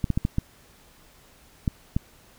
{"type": "clicks", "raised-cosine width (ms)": 5, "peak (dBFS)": -10, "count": 7, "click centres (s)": [0.042, 0.103, 0.175, 0.251, 0.384, 1.678, 1.965], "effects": ["pink hiss -55 dBFS RMS until 2.38 s"]}